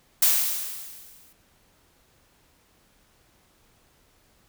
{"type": "noise with exponential decay", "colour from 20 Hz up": "blue", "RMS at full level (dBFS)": -17, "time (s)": [0.22, 1.33], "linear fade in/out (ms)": 5, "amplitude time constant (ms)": 240, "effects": ["pink hiss -62 dBFS RMS until 4.48 s"]}